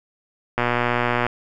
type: click train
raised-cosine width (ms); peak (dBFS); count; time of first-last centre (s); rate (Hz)
0.5; -5; 84; 0.58-1.266; 121
effects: none